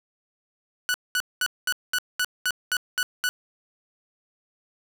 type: tone bursts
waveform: sawtooth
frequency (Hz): 1480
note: F#6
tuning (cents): 0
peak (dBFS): -18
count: 10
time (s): 0.89-3.29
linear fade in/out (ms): 0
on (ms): 51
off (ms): 210
effects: none

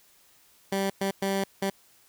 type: tone bursts at uneven times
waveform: 15% pulse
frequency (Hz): 195.2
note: G3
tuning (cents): -7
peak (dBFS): -19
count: 4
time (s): 0.72-0.9 / 1.01-1.11 / 1.22-1.44 / 1.62-1.7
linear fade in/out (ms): 5
effects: white hiss -60 dBFS RMS until 2.08 s

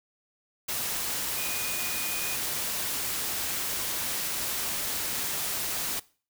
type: tone in noise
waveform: sine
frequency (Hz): 2467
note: D#7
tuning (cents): -15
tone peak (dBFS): -36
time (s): 1.37-2.36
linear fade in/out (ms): 10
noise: white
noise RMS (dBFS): -31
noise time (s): 0.68-6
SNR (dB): -8
effects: noise-tail reverb RT60 0.4 s tail -21 dB re dry

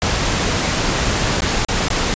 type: noise with dropouts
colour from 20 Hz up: pink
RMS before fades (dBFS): -18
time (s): 0.02-2.14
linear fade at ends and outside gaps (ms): 0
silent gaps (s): 1.406-1.42 / 1.648-1.686 / 1.884-1.903
effects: resampled to 16000 Hz

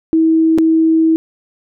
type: tone with dropouts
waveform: sine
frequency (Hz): 322.5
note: E4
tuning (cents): -38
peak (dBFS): -8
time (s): 0.13-1.16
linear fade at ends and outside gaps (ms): 0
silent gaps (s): 0.578-0.585
effects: none

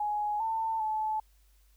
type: tone with pitch steps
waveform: sine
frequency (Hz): 836 / 894 / 866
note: G#5 / A5 / A5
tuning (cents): +11 / +27 / -28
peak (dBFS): -28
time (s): 0-1.2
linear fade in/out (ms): 5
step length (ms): 400
effects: added 50 Hz sine -60 dBFS peak until 1.76 s + white hiss -70 dBFS RMS until 1.76 s

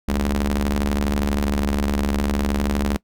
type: ring-modulated tone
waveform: sawtooth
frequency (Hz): 72.4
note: D2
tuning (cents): -24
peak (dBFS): -12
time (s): 0.08-2.97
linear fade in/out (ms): 5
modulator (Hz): 135
effects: noise-tail reverb RT60 0.1 s tail -22 dB re dry

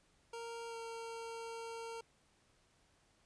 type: tone with pitch glide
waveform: 25% pulse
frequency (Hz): 463.5 to 458.2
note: A#4 to A#4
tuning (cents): -10 to -30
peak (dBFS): -40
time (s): 0.33-2.01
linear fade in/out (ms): 5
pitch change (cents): -20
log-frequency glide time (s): 0.68-0.76
effects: pink hiss -72 dBFS RMS until 3.25 s + resampled to 22050 Hz

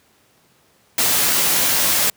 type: noise with comb filter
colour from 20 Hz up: white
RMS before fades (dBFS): -17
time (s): 0.98-2.1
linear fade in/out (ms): 2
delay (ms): 12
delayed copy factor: +0.5
effects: pink hiss -57 dBFS RMS until 2.16 s + high-pass 100 Hz 12 dB/octave

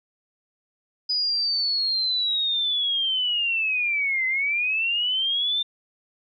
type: linear two-way sweep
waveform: sine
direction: down then up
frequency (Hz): 4978 to 2037 to 3603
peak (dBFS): -21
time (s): 1.09-5.63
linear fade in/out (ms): 10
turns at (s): 4.26
effects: none

